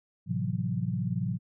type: chord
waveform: sine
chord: F# half-diminished seventh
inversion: first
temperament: equal with one note detuned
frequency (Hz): 110 / 130.81 / 167.6 / 185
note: A2 / C3 / E3 / F#3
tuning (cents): 0 / 0 / +29 / 0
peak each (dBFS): -33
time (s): 0.26-1.39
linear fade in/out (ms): 50
effects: none